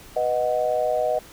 sine chord, B major, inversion none, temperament equal, 493.9 / 622.3 / 740 Hz, B4 / D#5 / F#5, 0 / 0 / 0 cents, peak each -26 / -22 / -26 dBFS, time 0.16-1.19 s, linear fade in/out 5 ms, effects pink hiss -46 dBFS RMS until 1.32 s

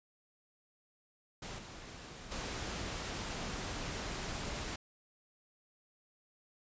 pink noise with level steps, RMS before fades -44 / -49 / -40 dBFS, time 1.42-4.76 s, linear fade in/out 5 ms, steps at 1.58 / 2.31 s, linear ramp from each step 10 ms, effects resampled to 16000 Hz

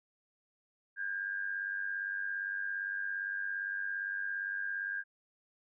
sine tone with amplitude modulation, 1608 Hz, G6, 44 cents sharp, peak -31 dBFS, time 0.96-5.04 s, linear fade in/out 50 ms, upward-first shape sine, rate 97.5 Hz, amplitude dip 65%, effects none

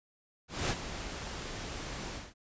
pink noise with ADSR envelope, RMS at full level -30 dBFS, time 0.48-2.34 s, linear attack 220 ms, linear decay 46 ms, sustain -10 dB, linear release 210 ms, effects resampled to 16000 Hz

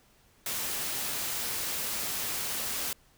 white noise, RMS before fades -33 dBFS, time 0.46-2.93 s, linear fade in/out 2 ms, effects pink hiss -63 dBFS RMS until 3.17 s

